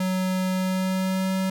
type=tone with pitch glide; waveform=square; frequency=186 to 189.36 Hz; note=F#3 to F#3; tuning=+9 to +40 cents; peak=-23 dBFS; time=0-1.5 s; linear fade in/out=5 ms; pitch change=+31 cents; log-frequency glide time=0.52-1.32 s; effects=none